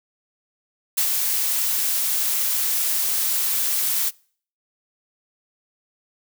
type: noise with ADSR envelope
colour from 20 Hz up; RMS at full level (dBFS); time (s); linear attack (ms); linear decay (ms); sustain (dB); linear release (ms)
blue; -19; 0.97-4.11; 12; 79; -3; 31
effects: noise-tail reverb RT60 0.5 s tail -25 dB re dry